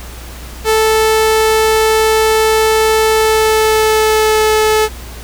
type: tone with pitch glide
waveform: sawtooth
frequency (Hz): 438.9 to 432.9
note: A4 to A4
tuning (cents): -4 to -28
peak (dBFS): -5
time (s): 0.64-4.89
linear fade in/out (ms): 50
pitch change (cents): -24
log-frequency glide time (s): 3.11-4.5
effects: added 60 Hz sine -28 dBFS peak until 5.23 s + pink hiss -33 dBFS RMS until 5.23 s